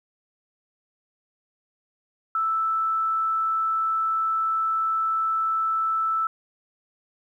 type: tone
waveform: sine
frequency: 1318.5 Hz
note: E6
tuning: in tune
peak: -21 dBFS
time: 2.35-6.27 s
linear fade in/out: 2 ms
effects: 10-bit